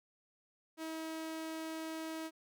sawtooth tone, 320.4 Hz, E4, 49 cents flat, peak -36 dBFS, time 0.77-2.31 s, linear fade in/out 50 ms, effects none

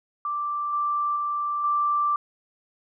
sine tone with level steps, 1174.7 Hz, D6, in tune, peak -25 / -22 / -24 / -20 dBFS, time 0.25-2.16 s, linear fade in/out 2 ms, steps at 0.73 / 1.16 / 1.64 s, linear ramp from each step 2 ms, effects none

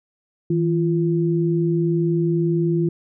sine tone pair together, 161.9 / 343.8 Hz, E3 / F4, -31 / -27 cents, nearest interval octave + minor second, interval 1304 cents, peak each -19 / -20 dBFS, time 0.5-2.89 s, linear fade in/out 5 ms, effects none

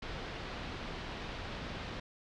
pink low-pass noise, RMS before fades -42 dBFS, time 0.02-2 s, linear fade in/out 5 ms, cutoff 4300 Hz, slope 24 dB/octave, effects none

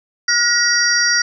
sine tone cluster, 1432 / 1905 / 4678 / 5660 Hz, F6 / A#6 / D8 / F8, +43 / +37 / -8 / +22 cents, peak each -18 dBFS, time 0.28-1.22 s, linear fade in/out 5 ms, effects none

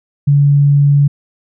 sine tone, 142.8 Hz, D3, 48 cents flat, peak -6 dBFS, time 0.27-1.08 s, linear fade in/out 10 ms, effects none

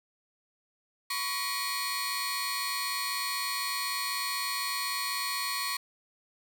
sawtooth tone cluster, 1012 / 1120 / 1902 / 2435 / 4319 Hz, B5 / C#6 / A#6 / D#7 / C#8, +42 / +18 / +34 / -38 / -46 cents, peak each -37 / -32 / -35 / -37 / -31 dBFS, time 1.1-5.77 s, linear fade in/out 5 ms, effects none

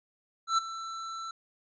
square tone with ADSR envelope, 1334 Hz, E6, 20 cents sharp, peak -22 dBFS, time 0.47-1.31 s, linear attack 110 ms, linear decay 12 ms, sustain -15 dB, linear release 3 ms, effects resampled to 16000 Hz

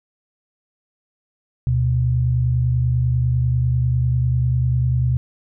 sine tone pair together, 73.49 / 123.6 Hz, D2 / B2, +2 / +2 cents, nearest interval major sixth, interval 900 cents, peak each -22 / -16 dBFS, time 1.67-5.17 s, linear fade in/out 0 ms, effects none

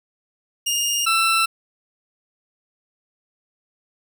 20% pulse tone pair in turn, 2831 / 1336.1 Hz, F7 / E6, +23 / +23 cents, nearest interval octave + minor second, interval 1300 cents, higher first, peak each -15 / -11 dBFS, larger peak second, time 0.66-1.06 / 1.06-1.46 s, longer neither, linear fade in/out 10 ms, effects none

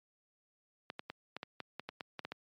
clicks, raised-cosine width 0.3 ms, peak -24 dBFS, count 12, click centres 0.901 / 0.994 / 1.1 / 1.366 / 1.431 / 1.603 / 1.796 / 1.89 / 2.008 / 2.193 / 2.25 / 2.32 s, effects high-pass 150 Hz 12 dB/octave + MP3 64 kbps

